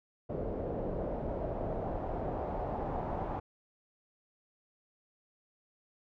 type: noise with low-pass filter sweep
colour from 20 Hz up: pink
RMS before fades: -36 dBFS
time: 0.29-3.4 s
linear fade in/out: 10 ms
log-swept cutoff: 530 to 820 Hz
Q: 2.7
effects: none